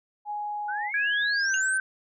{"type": "tone", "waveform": "sine", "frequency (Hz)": 833, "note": "G#5", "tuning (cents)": 5, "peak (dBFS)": -29, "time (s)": [0.25, 0.92], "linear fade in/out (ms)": 50}
{"type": "exponential sweep", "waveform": "sine", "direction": "up", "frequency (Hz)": [1444, 9397], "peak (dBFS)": -31, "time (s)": [0.68, 1.78], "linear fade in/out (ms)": 10}
{"type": "tone with pitch glide", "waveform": "sine", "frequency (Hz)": [1661.2, 1541], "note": ["G#6", "G6"], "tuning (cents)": [0, -30], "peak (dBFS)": -23, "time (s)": [0.94, 1.8], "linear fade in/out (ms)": 2, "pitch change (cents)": -130, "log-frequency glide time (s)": [1.32, 1.57]}
{"type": "tone with exponential decay", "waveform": "sine", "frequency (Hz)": 2805, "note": "F7", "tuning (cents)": 7, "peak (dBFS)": -26, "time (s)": [1.54, 1.62], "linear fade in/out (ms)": 1, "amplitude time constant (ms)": 16}
{"effects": []}